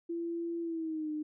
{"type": "tone with pitch glide", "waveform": "sine", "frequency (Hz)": [337.9, 304.5], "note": ["E4", "D#4"], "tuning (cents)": [43, -37], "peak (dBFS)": -33, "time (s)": [0.09, 1.23], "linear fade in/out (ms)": 10, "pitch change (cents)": -180, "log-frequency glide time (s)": [0.61, 1.11], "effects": []}